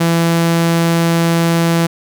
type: tone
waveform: sawtooth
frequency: 167.4 Hz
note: E3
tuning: 27 cents sharp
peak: -7 dBFS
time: 0-1.87 s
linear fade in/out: 10 ms
effects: none